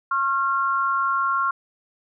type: tone pair together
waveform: sine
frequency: 1085 / 1381.3 Hz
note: C#6 / F6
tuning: -37 / -19 cents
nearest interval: major third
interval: 418 cents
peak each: -22 dBFS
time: 0.11-1.51 s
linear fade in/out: 5 ms
effects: none